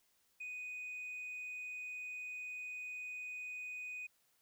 sine tone, 2489 Hz, D#7, in tune, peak -40 dBFS, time 0.4-4.07 s, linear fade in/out 10 ms, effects tanh soft clip ceiling -41 dBFS + white hiss -75 dBFS RMS until 4.41 s

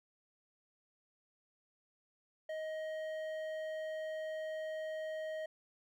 triangle tone with hard clipping, 628 Hz, D#5, 16 cents sharp, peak -40 dBFS, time 2.49-5.46 s, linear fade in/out 5 ms, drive 12 dB, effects none

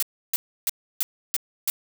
blue noise bursts, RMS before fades -23 dBFS, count 6, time 0-1.7 s, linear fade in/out 0 ms, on 25 ms, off 310 ms, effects none

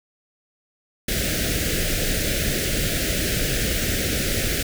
pink band-stop noise, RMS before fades -23 dBFS, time 1.08-4.63 s, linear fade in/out 5 ms, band 640 to 1500 Hz, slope 48 dB/octave, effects none

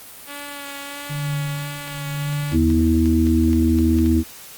5% pulse tone with vibrato, 284.2 Hz, C#4, 43 cents sharp, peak -20 dBFS, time 0.26-2.58 s, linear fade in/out 50 ms, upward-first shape sine, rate 1.5 Hz, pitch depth 18 cents each way
sine tone with tremolo, 146.83 Hz, D3, in tune, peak -20 dBFS, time 1.09-2.87 s, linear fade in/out 20 ms, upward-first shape triangle, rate 1 Hz, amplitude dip 90%
clicks, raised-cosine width 0.2 ms, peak -18 dBFS, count 10, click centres 1.877 / 2.329 / 2.521 / 2.702 / 3.058 / 3.269 / 3.531 / 3.787 / 3.987 / 4.061 s
harmonic tone, 80.9 Hz, E2, 32 cents flat, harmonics 1 / 3 / 4, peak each -18 / -18 / -18 dBFS, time 2.51-4.24 s, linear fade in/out 50 ms
effects white hiss -40 dBFS RMS until 4.57 s + Opus 32 kbps

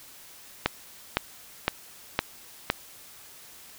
click train, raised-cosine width 0.3 ms, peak -5 dBFS, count 5, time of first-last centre 0.66-2.701 s, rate 1.96 Hz, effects white hiss -49 dBFS RMS until 3.78 s

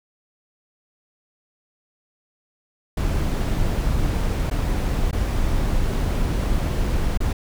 brown noise with dropouts, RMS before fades -21 dBFS, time 2.97-7.33 s, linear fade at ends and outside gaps 5 ms, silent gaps 4.501-4.51 / 5.112-5.128 / 7.175-7.203 s, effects none

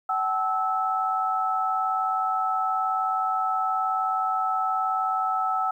sine tone cluster, 757 / 856 / 1307 Hz, F#5 / A5 / E6, +39 / -48 / -15 cents, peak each -26 / -33 / -25 dBFS, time 0.09-5.71 s, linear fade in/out 5 ms, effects 10-bit

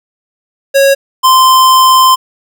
square tone pair in turn, 550 / 1038.3 Hz, C#5 / C6, -14 / -14 cents, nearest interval major seventh, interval 1100 cents, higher second, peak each -5 / -4 dBFS, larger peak second, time 0.74-0.95 / 1.23-2.16 s, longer second, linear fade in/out 20 ms, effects none

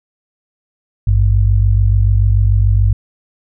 sine tone pair together, 53.16 / 100.1 Hz, G#1 / G2, +41 / +37 cents, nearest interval major seventh, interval 1096 cents, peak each -11 dBFS, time 1.07-2.93 s, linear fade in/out 5 ms, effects none

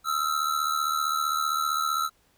square ring-modulated tone, 1318.5 Hz, E6, in tune, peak -22 dBFS, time 0.04-2.1 s, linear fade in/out 50 ms, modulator 37.7 Hz, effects pink hiss -65 dBFS RMS until 2.37 s

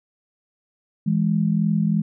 sine tone pair together, 164.85 / 207.7 Hz, E3 / G#3, 0 / 0 cents, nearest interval major third, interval 400 cents, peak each -20 / -20 dBFS, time 1.06-2.02 s, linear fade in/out 10 ms, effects none

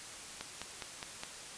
click train, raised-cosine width 0.2 ms, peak -22 dBFS, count 5, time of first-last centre 0.41-1.235 s, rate 4.85 Hz, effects white hiss -47 dBFS RMS until 1.57 s + resampled to 22050 Hz

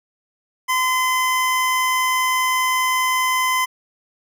25% pulse tone, 1025 Hz, C6, 36 cents flat, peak -13 dBFS, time 0.68-3.66 s, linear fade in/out 20 ms, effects none

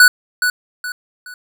square tone with echo, 1480 Hz, F#6, in tune, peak -5 dBFS, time 0-0.08 s, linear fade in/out 2 ms, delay 420 ms, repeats 3, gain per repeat -9 dB, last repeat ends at 1.34 s, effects none

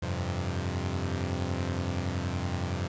sawtooth chord, F suspended second, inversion none, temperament equal, 87.31 / 98 / 130.81 Hz, F2 / G2 / C3, 0 / 0 / 0 cents, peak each -28 / -30 / -32 dBFS, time 0.02-2.88 s, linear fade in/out 10 ms, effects resampled to 16000 Hz + 10-bit

